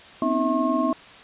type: tone cluster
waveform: sine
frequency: 246.8 / 267.4 / 313.3 / 651 / 1079 Hz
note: B3 / C4 / D#4 / E5 / C#6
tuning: -1 / +38 / +12 / -22 / -47 cents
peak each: -26 dBFS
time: 0.22-0.93 s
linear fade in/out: 2 ms
effects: white hiss -45 dBFS RMS until 1.23 s + resampled to 8000 Hz